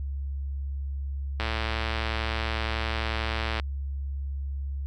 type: click train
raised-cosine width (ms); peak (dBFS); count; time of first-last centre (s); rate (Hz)
0.3; -13; 245; 1.4-3.598; 111
effects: added 69 Hz sine -29 dBFS peak until 4.86 s